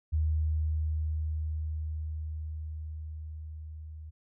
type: tone with level ramp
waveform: sine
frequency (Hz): 77.78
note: D#2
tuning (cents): 0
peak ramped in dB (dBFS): -24 to -41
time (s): 0.12-4.11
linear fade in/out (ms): 20
effects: none